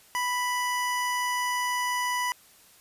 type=tone; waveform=25% pulse; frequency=987.8 Hz; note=B5; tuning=in tune; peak=-22 dBFS; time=0.15-2.32 s; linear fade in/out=0 ms; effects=white hiss -56 dBFS RMS until 2.8 s + resampled to 32000 Hz